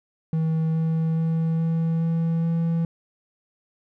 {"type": "tone with pitch steps", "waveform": "triangle", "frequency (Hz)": [160.5, 161.62, 162.74, 163.87, 165.01, 166.16], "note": ["E3", "E3", "E3", "E3", "E3", "E3"], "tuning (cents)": [-46, -34, -22, -10, 2, 14], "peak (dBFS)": -18, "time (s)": [0.33, 2.85], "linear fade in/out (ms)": 2, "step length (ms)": 420, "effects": []}